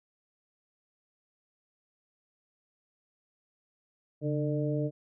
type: harmonic tone with a mistuned harmonic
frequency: 150 Hz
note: D3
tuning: 37 cents sharp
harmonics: 1 / 2 / 3 / 4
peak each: -30 / -33 / -35 / -36 dBFS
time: 4.21-4.91 s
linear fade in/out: 50 ms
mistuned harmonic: 1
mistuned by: -85 cents
effects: none